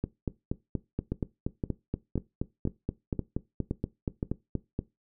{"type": "two click trains", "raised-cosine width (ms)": 3, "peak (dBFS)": [-16, -16], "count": [7, 21], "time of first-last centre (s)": [[1.12, 4.229], [0.04, 4.791]], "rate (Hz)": [1.93, 4.21], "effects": ["noise-tail reverb RT60 0.2 s tail -18 dB re dry"]}